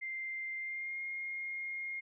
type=tone with pitch glide; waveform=sine; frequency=2093 to 2135 Hz; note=C7 to C7; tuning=0 to +34 cents; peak=-37 dBFS; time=0.01-2.01 s; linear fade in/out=20 ms; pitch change=+34 cents; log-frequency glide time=0.57-1 s; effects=none